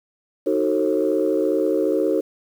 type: chord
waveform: sine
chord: D# diminished seventh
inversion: none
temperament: just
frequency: 311.1 / 373.4 / 448 / 537.6 Hz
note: D#4 / F#4 / A4 / C5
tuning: 0 / +16 / +31 / +47 cents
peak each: -22 / -22 / -22 / -23 dBFS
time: 0.46-2.21 s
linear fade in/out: 10 ms
effects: tanh soft clip ceiling -9 dBFS + 8-bit